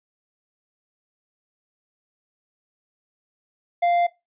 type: tone with tanh clipping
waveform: sine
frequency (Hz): 696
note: F5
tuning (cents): -6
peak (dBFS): -18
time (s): 3.82-4.07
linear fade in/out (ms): 10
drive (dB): 7
effects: noise-tail reverb RT60 0.2 s tail -18 dB re dry + resampled to 8000 Hz